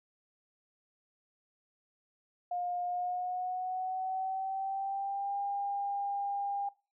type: tone with pitch glide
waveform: sine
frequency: 711 to 802.7 Hz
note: F5 to G5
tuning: +31 to +41 cents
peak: -32 dBFS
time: 2.51-6.69 s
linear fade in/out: 5 ms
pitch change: +210 cents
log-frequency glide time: 2.84-5.38 s
effects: noise-tail reverb RT60 0.3 s tail -20 dB re dry